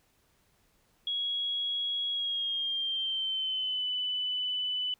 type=tone with pitch glide; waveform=sine; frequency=3322 to 2994 Hz; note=G#7 to F#7; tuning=0 to +20 cents; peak=-29 dBFS; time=1.07-4.94 s; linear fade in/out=2 ms; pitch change=-180 cents; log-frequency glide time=2.1-3.88 s; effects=pink hiss -69 dBFS RMS until 4.99 s